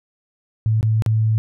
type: tone with dropouts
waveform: sine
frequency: 110 Hz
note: A2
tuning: in tune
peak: -14 dBFS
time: 0.66-1.38 s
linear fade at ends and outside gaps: 0 ms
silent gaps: 0.81-0.829 / 1.022-1.062 s
effects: none